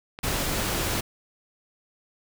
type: click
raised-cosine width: 0.3 ms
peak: -21 dBFS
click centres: 0.189 s
type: noise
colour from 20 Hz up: pink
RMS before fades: -27 dBFS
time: 0.23-1.01 s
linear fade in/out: 10 ms
effects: none